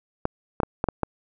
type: clicks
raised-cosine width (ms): 1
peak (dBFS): -8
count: 6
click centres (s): 0.254 / 0.602 / 0.633 / 0.841 / 0.887 / 1.033
effects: none